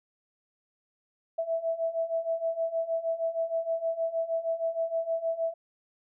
sine beating tone pair, 655 / 661.4 Hz, E5 / E5, -11 / +6 cents, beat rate 6.4 Hz, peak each -32 / -29 dBFS, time 1.38-5.54 s, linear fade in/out 10 ms, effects none

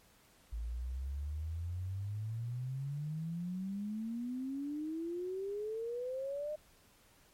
sine exponential sweep, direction up, 54.3 to 614 Hz, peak -36 dBFS, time 0.52-6.56 s, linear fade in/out 10 ms, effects pink hiss -65 dBFS RMS until 7.33 s + MP3 64 kbps

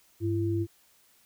sine tone pair together, 100.89 / 337 Hz, G#2 / E4, -50 / +38 cents, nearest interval octave + major sixth, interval 2088 cents, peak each -28 dBFS, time 0.2-0.67 s, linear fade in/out 50 ms, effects white hiss -63 dBFS RMS until 1.25 s

